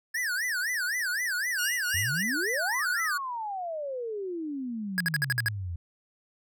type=tone with vibrato; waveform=square; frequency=1700 Hz; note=G#6; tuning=40 cents sharp; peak=-28 dBFS; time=0.14-3.18 s; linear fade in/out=10 ms; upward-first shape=sine; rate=3.9 Hz; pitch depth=290 cents each way
type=tone with tremolo; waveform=15% pulse; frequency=2841 Hz; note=F7; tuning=29 cents sharp; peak=-21 dBFS; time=1.58-2.23 s; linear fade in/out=10 ms; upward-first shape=triangle; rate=3.2 Hz; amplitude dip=100%
type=exponential two-way sweep; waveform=sine; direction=up then down; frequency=82.41 to 1510 to 82.41 Hz; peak=-31 dBFS; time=1.94-5.76 s; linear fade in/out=5 ms; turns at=2.89 s
type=tone bursts; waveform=square; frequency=1657 Hz; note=G#6; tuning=4 cents flat; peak=-24 dBFS; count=7; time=4.98-5.484 s; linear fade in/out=0 ms; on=24 ms; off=56 ms
effects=none